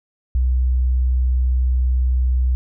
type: tone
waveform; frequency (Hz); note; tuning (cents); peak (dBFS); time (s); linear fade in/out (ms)
sine; 63; B1; +35; -14; 0.35-2.55; 0
effects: none